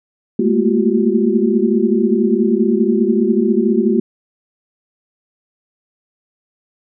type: tone cluster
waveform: sine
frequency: 208.3 / 222.7 / 233 / 348.7 / 382.6 Hz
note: G#3 / A3 / A#3 / F4 / G4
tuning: +5 / +21 / -1 / -3 / -42 cents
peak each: -18 dBFS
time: 0.39-4 s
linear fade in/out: 5 ms
effects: none